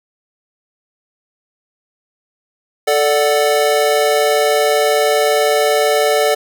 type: chord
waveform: square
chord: D major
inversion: second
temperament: equal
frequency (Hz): 440 / 587.3 / 740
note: A4 / D5 / F#5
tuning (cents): 0 / 0 / 0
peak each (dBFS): -16 / -16 / -19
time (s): 2.87-6.35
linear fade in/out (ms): 10
effects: none